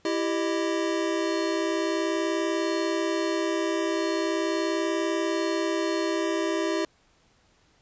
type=tone cluster; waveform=square; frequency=331.1 / 391.5 / 615 Hz; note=E4 / G4 / D#5; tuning=+8 / -2 / -20 cents; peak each=-28 / -30 / -32 dBFS; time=0.05-6.85 s; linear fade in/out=2 ms; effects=pink hiss -63 dBFS RMS until 7.81 s + resampled to 16000 Hz